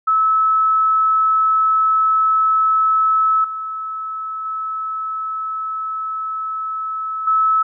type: tone with level steps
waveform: sine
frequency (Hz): 1300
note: E6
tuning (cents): -24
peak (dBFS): -12 / -23 / -21 / -12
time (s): 0.07-7.63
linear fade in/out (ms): 10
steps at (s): 3.44 / 4.45 / 7.27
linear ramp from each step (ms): 5
effects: none